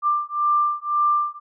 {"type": "beating tone pair", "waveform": "sine", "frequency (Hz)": [1185, 1186.9], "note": ["D6", "D6"], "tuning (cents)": [15, 18], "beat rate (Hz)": 1.9, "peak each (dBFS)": -21, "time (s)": [0.02, 1.4], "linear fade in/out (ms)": 50, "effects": []}